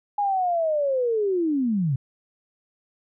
sine linear sweep, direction down, 830.6 to 123.47 Hz, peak -20 dBFS, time 0.18-1.96 s, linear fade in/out 5 ms, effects none

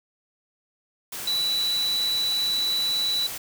sine tone in noise, 3951 Hz, B7, in tune, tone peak -22 dBFS, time 1.27-3.27 s, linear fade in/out 5 ms, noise white, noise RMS -34 dBFS, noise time 1.12-3.38 s, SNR +9 dB, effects none

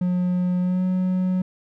triangle tone with pitch glide, 179.9 to 184.32 Hz, F#3 to F#3, -48 to -6 cents, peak -17 dBFS, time 0.01-1.42 s, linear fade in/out 5 ms, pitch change +42 cents, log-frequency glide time 0.6-0.83 s, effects none

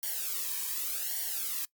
blue noise with flanger, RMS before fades -34 dBFS, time 0.03-1.65 s, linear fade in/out 0 ms, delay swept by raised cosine 0.78 to 1.47 ms, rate 0.87 Hz, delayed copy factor -0.9, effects noise-tail reverb RT60 0.1 s tail -22 dB re dry + Opus 48 kbps

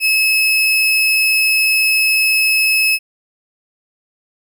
35% pulse tone, 2586 Hz, E7, 34 cents flat, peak -10 dBFS, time 0-2.99 s, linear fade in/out 50 ms, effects none

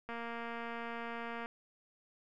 click train, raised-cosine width 0.5 ms, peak -28 dBFS, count 320, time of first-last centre 0.09-1.459 s, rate 233 Hz, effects none

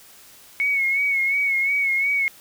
sine tone with vibrato, 2205 Hz, C#7, 10 cents flat, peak -18 dBFS, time 0.6-2.28 s, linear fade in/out 0 ms, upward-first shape sine, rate 2.8 Hz, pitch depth 49 cents each way, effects white hiss -48 dBFS RMS until 2.4 s

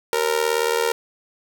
sawtooth tone with amplitude modulation, 464.7 Hz, A#4, 5 cents flat, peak -11 dBFS, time 0.13-0.92 s, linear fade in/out 0 ms, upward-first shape sine, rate 78.1 Hz, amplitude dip 85%, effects none

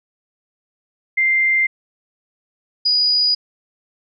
sine tone pair in turn, 2093 / 4917 Hz, C7 / D#8, 0 / -21 cents, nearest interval octave + minor third, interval 1479 cents, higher second, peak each -13 dBFS, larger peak neither, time 1.17-1.67 / 2.85-3.35 s, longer neither, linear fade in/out 10 ms, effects none

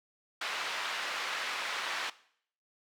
pink band-pass noise, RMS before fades -36 dBFS, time 0.41-2.1 s, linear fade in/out 5 ms, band 1100 to 3600 Hz, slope 12 dB/octave, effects noise-tail reverb RT60 0.6 s tail -18 dB re dry

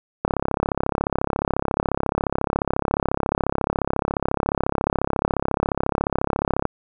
click train, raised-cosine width 1 ms, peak -6 dBFS, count 220, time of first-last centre 0.25-6.654 s, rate 34.2 Hz, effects none

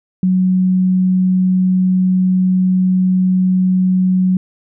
sine tone, 185 Hz, F#3, in tune, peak -10 dBFS, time 0.23-4.37 s, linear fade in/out 2 ms, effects none

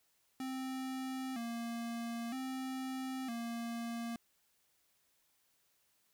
square tone with vibrato, 246.9 Hz, B3, in tune, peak -39 dBFS, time 0.4-4.16 s, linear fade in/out 2 ms, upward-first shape square, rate 0.52 Hz, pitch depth 100 cents each way, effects white hiss -75 dBFS RMS until 6.13 s

